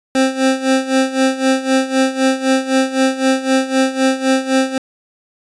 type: tone with tremolo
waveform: 25% pulse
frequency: 264 Hz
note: C4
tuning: 16 cents sharp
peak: -6 dBFS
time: 0.15-4.78 s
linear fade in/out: 2 ms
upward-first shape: sine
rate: 3.9 Hz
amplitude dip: 80%
effects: resampled to 22050 Hz